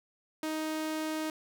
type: tone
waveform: sawtooth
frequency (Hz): 312.7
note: D#4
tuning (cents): +9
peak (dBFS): -28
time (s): 0.43-1.3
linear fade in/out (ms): 2
effects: none